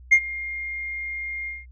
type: tone with ADSR envelope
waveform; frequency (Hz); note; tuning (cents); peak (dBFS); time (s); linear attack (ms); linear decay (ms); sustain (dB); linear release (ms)
sine; 2122; C7; +24; -7; 0.11-1.66; 18; 66; -21; 190
effects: tanh soft clip ceiling -9 dBFS + added 62 Hz sine -43 dBFS peak until 1.71 s